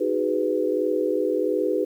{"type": "chord", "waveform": "sine", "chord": "G# minor seventh", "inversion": "second", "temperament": "just", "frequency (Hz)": [311.5, 373.8, 415.3, 498.4], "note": ["D#4", "F#4", "G#4", "B4"], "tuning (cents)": [2, 18, 0, 16], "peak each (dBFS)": [-27, -26, -26, -25], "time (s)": [0, 1.85], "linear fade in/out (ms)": 10, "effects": ["9-bit"]}